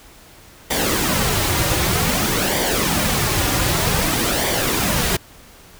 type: noise with flanger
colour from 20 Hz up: pink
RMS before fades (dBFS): -19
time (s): 0.7-5.17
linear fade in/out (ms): 10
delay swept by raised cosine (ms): 0.74 to 4.64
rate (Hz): 0.53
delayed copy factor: -0.55
effects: pink hiss -45 dBFS RMS until 5.79 s